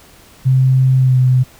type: tone with pitch glide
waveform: sine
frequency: 130.81 to 127.9 Hz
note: C3 to C3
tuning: 0 to -39 cents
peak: -8 dBFS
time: 0.45-1.44 s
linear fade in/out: 20 ms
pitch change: -39 cents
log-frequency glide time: 0.97-1.19 s
effects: pink hiss -44 dBFS RMS until 1.59 s